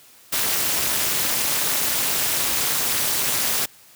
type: noise with amplitude modulation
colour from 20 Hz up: white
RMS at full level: -18 dBFS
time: 0.32-3.66 s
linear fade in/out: 10 ms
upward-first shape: sine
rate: 276 Hz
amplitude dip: 90%
effects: white hiss -50 dBFS RMS until 3.95 s + high-pass 60 Hz 12 dB/octave